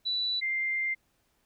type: tone pair in turn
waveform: sine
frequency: 3958 / 2097 Hz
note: B7 / C7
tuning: +3 / +3 cents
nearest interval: major seventh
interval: 1100 cents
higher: first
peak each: -27 dBFS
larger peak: neither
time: 0.05-0.41 / 0.41-0.95 s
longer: second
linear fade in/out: 20 ms
effects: pink hiss -72 dBFS RMS until 1.45 s